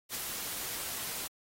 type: noise with ADSR envelope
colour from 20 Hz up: white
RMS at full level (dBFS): -35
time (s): 0.09-1.28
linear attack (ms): 57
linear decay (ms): 19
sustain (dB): -3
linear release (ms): 13
effects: AAC 48 kbps